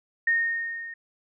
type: tone with level ramp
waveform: sine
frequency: 1845 Hz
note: A#6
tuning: 18 cents flat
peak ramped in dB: -18 to -36 dBFS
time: 0.27-0.94 s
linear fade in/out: 5 ms
effects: none